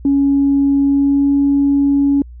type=tone with pitch glide; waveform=sine; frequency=278.7 to 280.8 Hz; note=C#4 to C#4; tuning=+9 to +22 cents; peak=-9 dBFS; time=0.05-2.22 s; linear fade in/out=2 ms; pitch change=+13 cents; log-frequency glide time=0.84-1.33 s; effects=tanh soft clip ceiling -5 dBFS + added 60 Hz sine -32 dBFS peak until 2.4 s